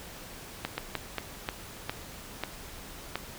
slowing click train, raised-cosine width 0.3 ms, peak -14 dBFS, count 8, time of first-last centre 0.65-3.156 s, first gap 130 ms, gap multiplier 1.33, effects pink hiss -45 dBFS RMS until 3.38 s

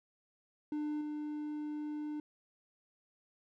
triangle tone with level steps, 299.7 Hz, D4, 35 cents sharp, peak -32 / -35 dBFS, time 0.72-2.2 s, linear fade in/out 2 ms, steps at 1.01 s, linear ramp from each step 2 ms, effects none

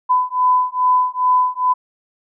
sine beating tone pair, 1003 / 1005.4 Hz, B5 / B5, +26 / +31 cents, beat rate 2.4 Hz, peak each -16 dBFS, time 0.09-1.74 s, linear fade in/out 20 ms, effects none

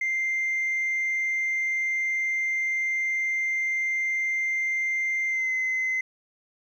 sine tone with pitch glide, 2093 to 2052 Hz, C7 to C7, 0 to -34 cents, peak -22 dBFS, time 0.01-6.01 s, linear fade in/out 5 ms, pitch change -34 cents, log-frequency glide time 5.28-5.52 s, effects tanh soft clip ceiling -21 dBFS + 10-bit

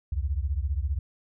sine beating tone pair, 65.41 / 80.41 Hz, C2 / E2, 0 / -42 cents, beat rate 15 Hz, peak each -27 / -29 dBFS, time 0.12-0.99 s, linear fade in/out 5 ms, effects none

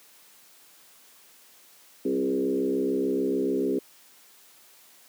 sine tone with frequency modulation, 337.2 Hz, E4, 39 cents sharp, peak -22 dBFS, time 2.05-3.79 s, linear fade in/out 5 ms, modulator 66.8 Hz, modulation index 1.7, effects white hiss -55 dBFS RMS until 5.08 s + high-pass 200 Hz 12 dB/octave

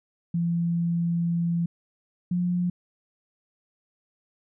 sine tone pair in turn, 170 / 177.35 Hz, F3 / F3, -46 / +27 cents, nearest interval minor second, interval 73 cents, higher second, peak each -22 / -22 dBFS, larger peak neither, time 0.34-1.66 / 2.31-2.7 s, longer first, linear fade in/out 5 ms, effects none

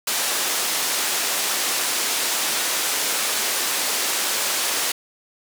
white band-pass noise, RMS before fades -23 dBFS, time 0.07-4.92 s, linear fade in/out 5 ms, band 320 to 10000 Hz, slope 12 dB/octave, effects none

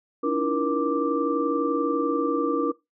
sine tone cluster, 286.4 / 318 / 338.3 / 474.7 / 1175 Hz, D4 / D#4 / E4 / A#4 / D6, -43 / +38 / +45 / +31 / +1 cents, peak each -26 / -30 / -30 / -26 / -29 dBFS, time 0.23-2.72 s, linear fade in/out 10 ms, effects noise-tail reverb RT60 0.2 s tail -20 dB re dry

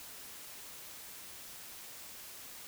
silence, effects white hiss -49 dBFS RMS until 2.67 s

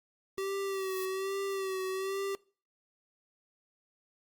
square tone with vibrato, 385.1 Hz, G4, 31 cents flat, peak -33 dBFS, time 0.38-2.35 s, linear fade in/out 0 ms, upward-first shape sine, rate 1.2 Hz, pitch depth 40 cents each way
violet noise with exponential growth, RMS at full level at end -40 dBFS, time 0.45-1.05 s, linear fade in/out 0 ms, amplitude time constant 130 ms
effects noise-tail reverb RT60 0.4 s tail -23 dB re dry + Opus 48 kbps

